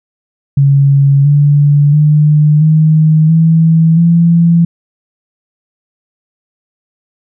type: tone with pitch steps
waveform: sine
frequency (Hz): 139.5 / 144.92 / 150.55 / 156.4 / 162.48 / 168.79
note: C#3 / D3 / D3 / D#3 / E3 / E3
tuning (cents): +11 / -23 / +43 / +9 / -25 / +41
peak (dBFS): -4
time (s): 0.57-4.65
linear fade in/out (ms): 5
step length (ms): 680
effects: none